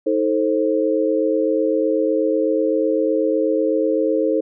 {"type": "chord", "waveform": "sine", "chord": "A diminished", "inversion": "second", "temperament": "just", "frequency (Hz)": [316.8, 440, 528], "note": ["Eb4", "A4", "C5"], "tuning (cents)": [31, 0, 16], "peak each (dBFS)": -20, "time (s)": [0.06, 4.41], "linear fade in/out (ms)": 10, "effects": []}